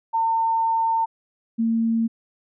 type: tone pair in turn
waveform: sine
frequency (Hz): 905 / 227.4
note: A5 / A#3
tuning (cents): +48 / -43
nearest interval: 2 octaves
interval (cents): 2391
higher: first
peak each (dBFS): -18 / -18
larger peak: neither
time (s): 0.13-1.06 / 1.58-2.08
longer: first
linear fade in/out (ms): 20
effects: none